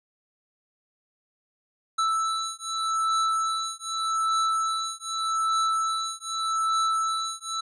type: beating tone pair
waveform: square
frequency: 1318.5 / 1319.33 Hz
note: E6 / E6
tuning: 0 / +1 cents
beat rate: 0.83 Hz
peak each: -28 dBFS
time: 1.98-7.61 s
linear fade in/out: 10 ms
effects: resampled to 22050 Hz